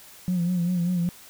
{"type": "tone with vibrato", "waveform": "sine", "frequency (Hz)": 176.5, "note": "F3", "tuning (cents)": 19, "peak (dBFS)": -20, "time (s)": [0.28, 1.09], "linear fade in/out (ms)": 0, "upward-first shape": "sine", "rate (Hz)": 5.1, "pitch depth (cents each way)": 61, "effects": ["tanh soft clip ceiling -18 dBFS", "white hiss -48 dBFS RMS until 1.29 s"]}